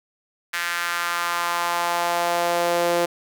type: tone with high-pass filter sweep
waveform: sawtooth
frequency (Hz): 172.7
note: F3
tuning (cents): -19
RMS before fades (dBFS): -23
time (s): 0.53-3.06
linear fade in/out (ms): 10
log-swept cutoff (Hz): 1700 to 460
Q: 2.3
effects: none